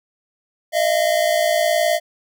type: tone pair together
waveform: square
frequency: 619.6 / 679 Hz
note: D#5 / F5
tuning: -7 / -49 cents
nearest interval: major second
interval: 158 cents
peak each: -19 dBFS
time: 0.72-2 s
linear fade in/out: 50 ms
effects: none